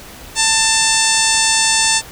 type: harmonic tone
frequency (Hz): 890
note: A5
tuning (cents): +20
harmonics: 1 / 2 / 3 / 4 / 5 / 6 / 7 / 8 / 9 / 10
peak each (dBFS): -21 / -21 / -21 / -21 / -21 / -21 / -21 / -21 / -21 / -21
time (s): 0.35-2.02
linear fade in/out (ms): 50
effects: pink hiss -36 dBFS RMS until 2.11 s